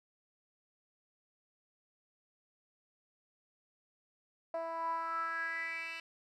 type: tone with band-pass filter sweep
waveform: 10% pulse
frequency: 329.6 Hz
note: E4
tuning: in tune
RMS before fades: -38 dBFS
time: 4.54-6 s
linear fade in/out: 2 ms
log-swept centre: 700 to 2900 Hz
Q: 6.2
effects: none